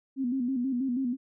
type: tone with vibrato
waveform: sine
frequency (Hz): 255.2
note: C4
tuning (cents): -43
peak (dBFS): -26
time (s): 0.16-1.17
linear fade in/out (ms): 50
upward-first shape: square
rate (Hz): 6.2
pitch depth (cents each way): 84
effects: none